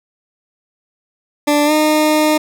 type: tone with pitch glide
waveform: 20% pulse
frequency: 293.7 to 306.3 Hz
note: D4 to D#4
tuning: 0 to -27 cents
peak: -6 dBFS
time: 1.47-2.38 s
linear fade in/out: 10 ms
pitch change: +73 cents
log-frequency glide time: 1.65-1.72 s
effects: none